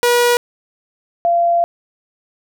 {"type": "tone pair in turn", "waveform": ["sawtooth", "sine"], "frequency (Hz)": [482.5, 687.1], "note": ["B4", "F5"], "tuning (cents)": [-40, -28], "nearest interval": "tritone", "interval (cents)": 612, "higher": "second", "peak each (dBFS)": [-7, -11], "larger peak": "first", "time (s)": [[0.03, 0.37], [1.25, 1.64]], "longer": "second", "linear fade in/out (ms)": 0, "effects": []}